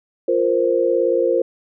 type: chord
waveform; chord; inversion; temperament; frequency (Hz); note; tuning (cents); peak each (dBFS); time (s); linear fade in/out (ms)
sine; F suspended fourth; none; just; 349.2 / 465.6 / 523.8; F4 / Bb4 / C5; 0 / -2 / +2; -20 / -19 / -18; 0.28-1.42; 5
effects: none